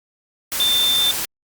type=tone in noise; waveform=sine; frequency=3564 Hz; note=A7; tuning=22 cents sharp; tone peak=-15 dBFS; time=0.6-1.11 s; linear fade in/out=0 ms; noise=white; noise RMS=-24 dBFS; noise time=0.52-1.25 s; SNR=+6 dB; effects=Opus 48 kbps